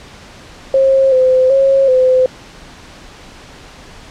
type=tone with pitch steps; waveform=sine; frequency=536 / 515 / 542 / 513 Hz; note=C5 / C5 / C#5 / C5; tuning=+42 / -28 / -39 / -34 cents; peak=-7 dBFS; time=0.74-2.26 s; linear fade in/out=2 ms; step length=380 ms; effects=pink hiss -37 dBFS RMS until 4.1 s + low-pass 6000 Hz 12 dB/octave